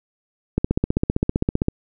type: click train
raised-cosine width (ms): 3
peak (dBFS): -5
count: 18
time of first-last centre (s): 0.58-1.684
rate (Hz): 15.4
effects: none